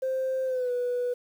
sine tone with pitch glide, 523.3 to 491.1 Hz, C5 to B4, 0 to -10 cents, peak -24 dBFS, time 0.02-1.14 s, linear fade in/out 10 ms, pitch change -110 cents, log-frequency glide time 0.45-0.71 s, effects tanh soft clip ceiling -22 dBFS + 9-bit

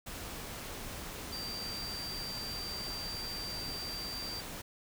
sine tone in noise, 4699 Hz, D8, in tune, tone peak -39 dBFS, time 1.32-4.41 s, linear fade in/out 10 ms, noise pink, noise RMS -43 dBFS, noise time 0.06-4.62 s, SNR +1 dB, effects none

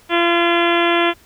harmonic tone, 342.3 Hz, F4, 35 cents flat, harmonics 1 / 2 / 3 / 4 / 5 / 6 / 7 / 8 / 9 / 10, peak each -17 / -20 / -22 / -23 / -24 / -25 / -25 / -26 / -27 / -27 dBFS, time 0.09-1.14 s, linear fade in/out 50 ms, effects pink hiss -50 dBFS RMS until 1.25 s

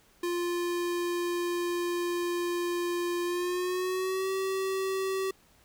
square tone with pitch glide, 349.2 to 383 Hz, F4 to G4, 0 to -40 cents, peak -29 dBFS, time 0.23-5.31 s, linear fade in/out 5 ms, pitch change +160 cents, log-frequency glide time 3.24-4.3 s, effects pink hiss -62 dBFS RMS until 5.64 s

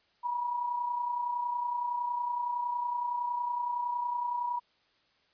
sine tone pair together, 938.2 / 969 Hz, A#5 / B5, +11 / -33 cents, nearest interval minor second, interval 56 cents, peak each -39 / -30 dBFS, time 0.23-4.6 s, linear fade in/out 20 ms, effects white hiss -69 dBFS RMS until 5.33 s + resampled to 11025 Hz

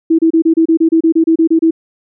sine tone bursts, 325.8 Hz, E4, 20 cents flat, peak -6 dBFS, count 14, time 0.1-1.709 s, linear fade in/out 10 ms, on 88 ms, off 29 ms, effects none

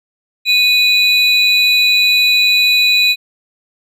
triangle tone pair together, 2489 / 3951 Hz, D#7 / B7, 0 / 0 cents, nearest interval minor sixth, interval 800 cents, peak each -10 dBFS, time 0.45-3.16 s, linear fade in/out 50 ms, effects none

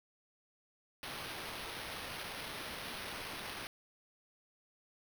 blue noise with sample-and-hold, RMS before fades -44 dBFS, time 1.03-3.67 s, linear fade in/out 0 ms, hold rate 7350 Hz, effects none

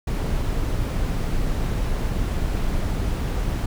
brown noise, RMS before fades -23 dBFS, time 0.07-3.66 s, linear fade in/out 5 ms, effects none

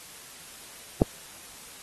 click, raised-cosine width 2 ms, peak -4 dBFS, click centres 1.019 s, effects white hiss -46 dBFS RMS until 1.82 s + AAC 32 kbps

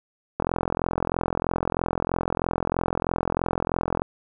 click train, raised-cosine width 1 ms, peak -9 dBFS, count 157, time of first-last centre 0.4-4.019 s, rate 43.1 Hz, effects none

